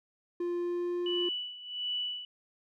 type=tone with pitch glide; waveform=triangle; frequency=349.2 to 352.4 Hz; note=F4 to F4; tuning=0 to +16 cents; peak=-28 dBFS; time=0.4-1.29 s; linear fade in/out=5 ms; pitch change=+16 cents; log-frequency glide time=0.57-1.07 s
type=tone with tremolo; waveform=sine; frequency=2962 Hz; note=F#7; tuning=1 cent sharp; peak=-30 dBFS; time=1.06-2.25 s; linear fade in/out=2 ms; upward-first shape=sine; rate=1.4 Hz; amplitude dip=80%
effects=none